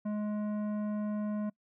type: tone with tanh clipping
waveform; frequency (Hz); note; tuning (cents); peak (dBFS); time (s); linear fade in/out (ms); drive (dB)
sine; 210; G#3; +19; -33; 0.05-1.5; 10; 12
effects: noise-tail reverb RT60 0.1 s tail -25 dB re dry